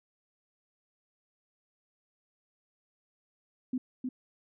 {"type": "tone with echo", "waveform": "sine", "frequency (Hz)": 254.4, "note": "C4", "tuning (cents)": -48, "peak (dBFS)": -28, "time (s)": [3.73, 3.78], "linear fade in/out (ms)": 5, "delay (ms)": 310, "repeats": 1, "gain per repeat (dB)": -3, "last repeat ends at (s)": 4.09, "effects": []}